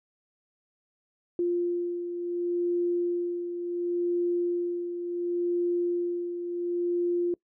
sine beating tone pair, 349.2 / 349.9 Hz, F4 / F4, 0 / +3 cents, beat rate 0.7 Hz, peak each -26 / -34 dBFS, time 1.39-7.34 s, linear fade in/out 2 ms, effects noise-tail reverb RT60 0.1 s tail -23 dB re dry

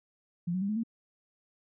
sine tone with pitch steps, 173.1 / 185.52 / 198.84 / 213.1 / 228.4 Hz, F3 / F#3 / G3 / G#3 / A#3, -15 / +5 / +25 / +45 / -35 cents, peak -28 dBFS, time 0.47-0.835 s, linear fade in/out 10 ms, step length 73 ms, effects none

